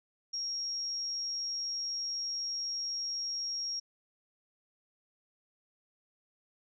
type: tone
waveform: sine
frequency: 5588 Hz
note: F8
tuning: in tune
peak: -33 dBFS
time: 0.33-3.8 s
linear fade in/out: 10 ms
effects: none